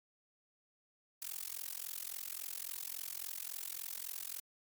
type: noise with amplitude modulation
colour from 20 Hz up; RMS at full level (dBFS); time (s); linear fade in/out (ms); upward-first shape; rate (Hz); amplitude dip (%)
blue; -39; 1.22-4.4; 0; sine; 43.6; 100
effects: Opus 48 kbps